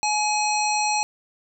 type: harmonic tone with a mistuned harmonic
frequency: 845 Hz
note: G#5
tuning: 30 cents sharp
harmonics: 1 / 3 / 5 / 7 / 9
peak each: -22 / -27 / -29 / -30 / -32 dBFS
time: 0.03-1.03 s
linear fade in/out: 0 ms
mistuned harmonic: 7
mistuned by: -26 cents
effects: none